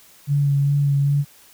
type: tone with vibrato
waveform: sine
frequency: 141.8 Hz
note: C#3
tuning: 40 cents sharp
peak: -15 dBFS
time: 0.27-1.25 s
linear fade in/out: 50 ms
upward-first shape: sine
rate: 2.5 Hz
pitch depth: 19 cents each way
effects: white hiss -50 dBFS RMS until 1.53 s